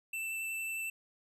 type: tone with vibrato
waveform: square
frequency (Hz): 2661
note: E7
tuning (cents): +16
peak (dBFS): -36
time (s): 0.13-0.9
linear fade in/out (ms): 5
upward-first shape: sine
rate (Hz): 11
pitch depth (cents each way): 10
effects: none